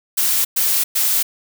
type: noise bursts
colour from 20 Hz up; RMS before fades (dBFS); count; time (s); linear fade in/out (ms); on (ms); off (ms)
blue; -17; 3; 0.17-1.23; 10; 280; 110
effects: none